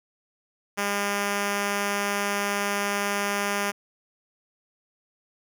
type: tone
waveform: 5% pulse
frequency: 202.3 Hz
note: G#3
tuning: 45 cents flat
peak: -13 dBFS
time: 0.77-3.72 s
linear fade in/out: 20 ms
effects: none